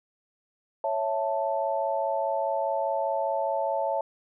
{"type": "chord", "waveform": "sine", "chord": "A major", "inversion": "first", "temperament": "equal", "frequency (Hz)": [554.4, 659.3, 880], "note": ["C#5", "E5", "A5"], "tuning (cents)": [0, 0, 0], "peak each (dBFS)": -29, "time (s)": [0.84, 4.01], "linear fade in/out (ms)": 2, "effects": []}